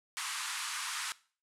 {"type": "band-pass noise", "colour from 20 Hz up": "pink", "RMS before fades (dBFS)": -38, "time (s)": [0.17, 1.12], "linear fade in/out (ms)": 0, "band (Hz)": [980, 11000], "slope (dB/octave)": 48, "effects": ["noise-tail reverb RT60 0.4 s tail -19 dB re dry"]}